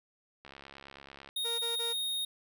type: click train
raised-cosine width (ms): 0.3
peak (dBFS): -32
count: 59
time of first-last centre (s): 0.45-1.289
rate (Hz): 69.1
type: tone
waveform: square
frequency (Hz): 3719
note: A#7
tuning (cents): -5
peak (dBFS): -32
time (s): 1.36-2.25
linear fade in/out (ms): 5
type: tone bursts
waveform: sawtooth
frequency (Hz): 466.2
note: A#4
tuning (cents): 0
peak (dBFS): -34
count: 3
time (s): 1.44-1.936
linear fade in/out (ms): 20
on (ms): 150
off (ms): 23
effects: none